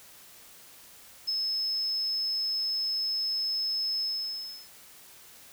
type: tone with ADSR envelope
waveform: sine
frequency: 5200 Hz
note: E8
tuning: 24 cents flat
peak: -24 dBFS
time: 1.27-4.69 s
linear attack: 20 ms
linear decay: 10 ms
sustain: -3 dB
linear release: 680 ms
effects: white hiss -52 dBFS RMS until 5.52 s